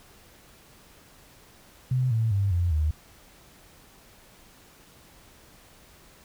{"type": "tone with pitch steps", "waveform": "sine", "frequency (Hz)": [127.8, 112.55, 99.12, 87.29, 76.87], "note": ["C3", "A2", "G2", "F2", "D#2"], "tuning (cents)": [-40, 40, 20, 0, -20], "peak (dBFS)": -21, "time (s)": [1.91, 2.91], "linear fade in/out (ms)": 5, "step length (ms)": 200, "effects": ["pink hiss -54 dBFS RMS until 6.24 s"]}